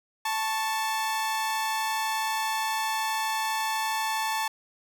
sawtooth tone pair together, 880.5 / 1108.7 Hz, A5 / C#6, +1 / 0 cents, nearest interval major third, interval 399 cents, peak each -23 / -31 dBFS, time 0.25-4.48 s, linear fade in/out 5 ms, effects none

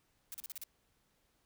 blue noise bursts, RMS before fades -44 dBFS, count 6, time 0.32-0.637 s, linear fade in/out 0 ms, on 22 ms, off 37 ms, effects pink hiss -75 dBFS RMS until 1.45 s

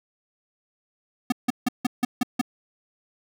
square tone bursts, 247.6 Hz, B3, 5 cents sharp, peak -19 dBFS, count 7, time 1.3-2.414 s, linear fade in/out 5 ms, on 22 ms, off 160 ms, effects none

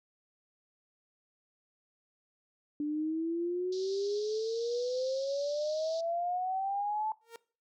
sine exponential sweep, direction up, 292.9 to 878 Hz, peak -30 dBFS, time 2.8-7.12 s, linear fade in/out 2 ms
pink band-pass noise, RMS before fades -48 dBFS, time 3.72-6.01 s, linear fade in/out 5 ms, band 3900 to 5700 Hz, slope 48 dB/octave
sawtooth tone with exponential growth, 462.4 Hz, A#4, 14 cents flat, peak -37 dBFS, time 7.21-7.36 s, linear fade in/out 2 ms, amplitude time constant 31 ms
effects noise-tail reverb RT60 0.4 s tail -21 dB re dry

